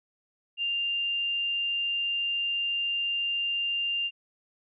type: tone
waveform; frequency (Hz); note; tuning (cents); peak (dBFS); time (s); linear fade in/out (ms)
sine; 2794; F7; 0; -26; 0.57-4.11; 50
effects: none